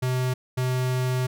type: tone pair in turn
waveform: square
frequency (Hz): 127.6 / 127.6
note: C3 / C3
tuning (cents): -43 / -43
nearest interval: unison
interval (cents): 0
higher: neither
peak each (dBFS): -23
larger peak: neither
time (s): 0.02-0.34 / 0.57-1.27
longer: second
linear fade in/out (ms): 10
effects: none